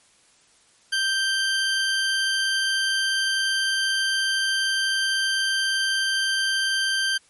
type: tone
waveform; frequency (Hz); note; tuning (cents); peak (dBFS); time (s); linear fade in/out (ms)
20% pulse; 1568; G6; 0; -16; 0.92-7.18; 10
effects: white hiss -58 dBFS RMS until 7.29 s + MP3 48 kbps